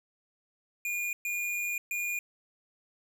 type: tone bursts at uneven times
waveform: square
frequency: 2429 Hz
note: D#7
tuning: 42 cents flat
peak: -31 dBFS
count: 3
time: 0.85-1.13 / 1.25-1.78 / 1.91-2.19 s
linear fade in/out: 2 ms
effects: none